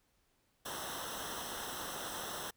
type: noise with comb filter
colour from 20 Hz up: pink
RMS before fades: -42 dBFS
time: 0.65-2.51 s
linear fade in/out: 10 ms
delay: 0.43 ms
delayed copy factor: -0.85
effects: pink hiss -75 dBFS RMS until 2.56 s